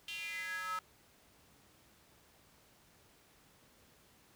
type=tone with high-pass filter sweep; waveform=square; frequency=185 Hz; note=F#3; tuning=in tune; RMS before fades=-41 dBFS; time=0.08-0.79 s; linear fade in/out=2 ms; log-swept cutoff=3000 to 1200 Hz; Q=7; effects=pink hiss -65 dBFS RMS until 4.35 s + high-pass 60 Hz 12 dB/octave